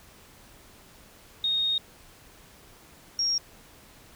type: tone pair in turn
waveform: sine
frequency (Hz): 3717 / 5583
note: A#7 / F8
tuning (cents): -6 / -1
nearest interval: perfect fifth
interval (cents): 705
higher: second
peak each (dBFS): -23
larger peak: neither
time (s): 1.44-1.78 / 3.19-3.38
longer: first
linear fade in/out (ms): 2
effects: pink hiss -53 dBFS RMS until 4.15 s